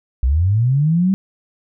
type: linear sweep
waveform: sine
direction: up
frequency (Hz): 58.1 to 196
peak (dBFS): -12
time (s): 0.23-1.14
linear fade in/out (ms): 0
effects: none